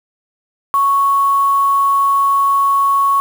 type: tone with quantisation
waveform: sine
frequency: 1108.7 Hz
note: C#6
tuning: in tune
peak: -10 dBFS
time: 0.74-3.2 s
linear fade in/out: 0 ms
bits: 5
effects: none